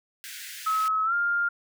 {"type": "high-pass noise", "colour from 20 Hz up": "pink", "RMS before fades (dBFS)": -40, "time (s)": [0.24, 0.88], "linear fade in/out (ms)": 0, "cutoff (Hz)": 1500, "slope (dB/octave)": 96}
{"type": "tone with pitch glide", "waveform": "sine", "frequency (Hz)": [1286, 1402.4], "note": ["E6", "F6"], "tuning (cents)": [-43, 7], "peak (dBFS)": -22, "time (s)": [0.66, 1.49], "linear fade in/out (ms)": 10, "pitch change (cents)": 150, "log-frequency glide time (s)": [1.04, 1.14]}
{"effects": []}